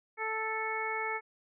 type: harmonic tone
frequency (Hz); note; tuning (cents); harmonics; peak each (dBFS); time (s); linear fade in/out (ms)
440; A4; 0; 1 / 2 / 3 / 4 / 5; -39 / -37 / -39 / -40 / -36; 0.17-1.21; 50
effects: none